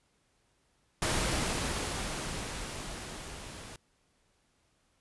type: noise with level ramp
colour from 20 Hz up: pink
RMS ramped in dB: -29 to -46 dBFS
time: 1.02-3.76 s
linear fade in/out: 2 ms
effects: pink hiss -72 dBFS RMS until 5 s + resampled to 24000 Hz